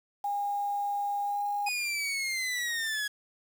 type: tone with pitch glide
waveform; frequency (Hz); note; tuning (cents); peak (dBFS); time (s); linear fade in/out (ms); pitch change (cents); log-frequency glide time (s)
sine; 812 to 817.6; G#5 to G#5; -39 to -27; -28; 0.24-1.69; 5; +12; 1.22-1.48
type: linear sweep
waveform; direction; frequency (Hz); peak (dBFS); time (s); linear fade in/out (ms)
sawtooth; down; 2500 to 1661.2; -26; 1.66-3.08; 10
effects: low-pass 12000 Hz 12 dB/octave + 8-bit